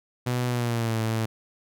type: tone with pitch glide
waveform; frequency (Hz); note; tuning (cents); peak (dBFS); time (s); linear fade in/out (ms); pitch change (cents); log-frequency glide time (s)
sawtooth; 123.47 to 111.92; B2 to A2; 0 to +30; -20; 0.26-1.26; 10; -170; 0.48-0.97
effects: none